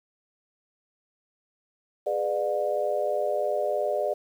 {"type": "chord", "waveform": "sine", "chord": "G# diminished seventh", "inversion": "none", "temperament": "just", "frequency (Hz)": [415.3, 498.4, 598, 717.6], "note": ["G#4", "B4", "D5", "F5"], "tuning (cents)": [0, 16, 31, 47], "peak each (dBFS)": [-31, -32, -26, -32], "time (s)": [2.06, 4.14], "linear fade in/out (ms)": 10, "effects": ["9-bit"]}